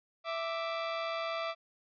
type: tone pair together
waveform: sawtooth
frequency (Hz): 660.3 / 1174.7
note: E5 / D6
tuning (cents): +3 / 0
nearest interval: minor seventh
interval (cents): 997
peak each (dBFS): -31 / -34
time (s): 0.24-1.55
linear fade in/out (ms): 50
effects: resampled to 11025 Hz